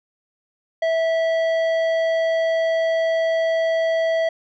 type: tone with tanh clipping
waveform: sine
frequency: 654 Hz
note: E5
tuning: 14 cents flat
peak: -19 dBFS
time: 0.82-4.29 s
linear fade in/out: 5 ms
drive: 11 dB
effects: none